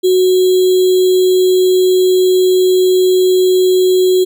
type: tone with sample-and-hold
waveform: sine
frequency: 369.2 Hz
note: F#4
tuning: 4 cents flat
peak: -7 dBFS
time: 0.03-4.25 s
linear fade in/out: 20 ms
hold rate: 3675 Hz
effects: none